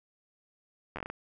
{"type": "slowing click train", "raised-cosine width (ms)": 0.5, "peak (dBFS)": -22, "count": 7, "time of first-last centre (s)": [0.96, 1.1], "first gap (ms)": 11, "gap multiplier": 1.3, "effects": []}